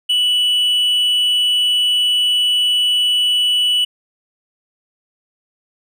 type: tone with amplitude modulation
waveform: triangle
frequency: 2960 Hz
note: F#7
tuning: in tune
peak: -10 dBFS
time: 0.09-3.85 s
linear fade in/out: 10 ms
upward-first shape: sine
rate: 277 Hz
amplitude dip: 25%
effects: none